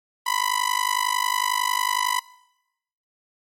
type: tone with amplitude modulation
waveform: sawtooth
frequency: 996 Hz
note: B5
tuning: 14 cents sharp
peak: -13 dBFS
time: 0.26-2.2 s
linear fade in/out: 10 ms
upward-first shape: sine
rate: 51 Hz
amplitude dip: 100%
effects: noise-tail reverb RT60 0.9 s tail -22 dB re dry + MP3 64 kbps